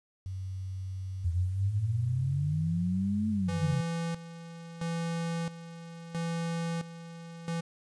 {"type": "tone", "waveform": "sine", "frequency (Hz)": 94.5, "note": "F#2", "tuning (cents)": 37, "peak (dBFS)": -34, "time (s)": [0.26, 3.74], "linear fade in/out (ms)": 0}
{"type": "exponential two-way sweep", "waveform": "sine", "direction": "up then down", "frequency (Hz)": [82.41, 218.8, 129.4], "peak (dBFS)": -27, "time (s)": [1.24, 3.81], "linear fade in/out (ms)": 10, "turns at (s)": 3.29}
{"type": "tone with tremolo", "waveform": "square", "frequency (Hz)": 167.2, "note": "E3", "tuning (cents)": 25, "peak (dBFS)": -31, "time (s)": [3.48, 7.61], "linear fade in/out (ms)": 10, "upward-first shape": "square", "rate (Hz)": 0.75, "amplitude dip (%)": 75}
{"effects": ["resampled to 22050 Hz", "10-bit"]}